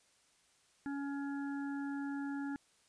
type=harmonic tone; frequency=280.6 Hz; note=C#4; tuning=21 cents sharp; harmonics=1 / 3 / 5 / 6; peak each=-37 / -49 / -51 / -51 dBFS; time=0.86-2.56 s; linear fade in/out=0 ms; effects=white hiss -70 dBFS RMS until 2.88 s + resampled to 22050 Hz